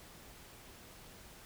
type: silence
effects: pink hiss -55 dBFS RMS until 1.45 s